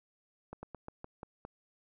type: slowing click train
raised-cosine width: 1 ms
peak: -29 dBFS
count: 7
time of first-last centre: 0.53-1.451 s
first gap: 100 ms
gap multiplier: 1.17
effects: none